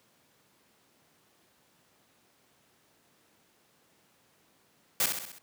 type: noise with echo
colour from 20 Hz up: white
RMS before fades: -26 dBFS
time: 5-5.06 s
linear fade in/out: 2 ms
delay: 65 ms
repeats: 5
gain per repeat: -5 dB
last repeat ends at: 5.385 s
effects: pink hiss -66 dBFS RMS until 5.42 s + high-pass 150 Hz 12 dB/octave